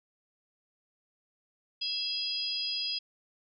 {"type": "harmonic tone with a mistuned harmonic", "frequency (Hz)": 823, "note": "G#5", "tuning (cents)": -16, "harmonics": [3, 4, 5, 6], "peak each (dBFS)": [-42, -37, -42, -32], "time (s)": [1.81, 2.99], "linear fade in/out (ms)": 10, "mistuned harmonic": 3, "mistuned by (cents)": 130, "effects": []}